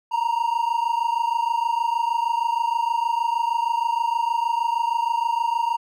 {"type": "tone pair together", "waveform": "triangle", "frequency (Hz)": [920, 946.4], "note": ["A#5", "A#5"], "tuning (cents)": [-23, 26], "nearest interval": "unison", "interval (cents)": 49, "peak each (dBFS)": -21, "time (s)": [0.11, 5.77], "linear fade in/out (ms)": 20, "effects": []}